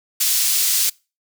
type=high-pass noise; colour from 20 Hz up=pink; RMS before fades=-18 dBFS; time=0.2-0.9 s; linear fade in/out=10 ms; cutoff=4900 Hz; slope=12 dB/octave; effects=noise-tail reverb RT60 0.3 s tail -25 dB re dry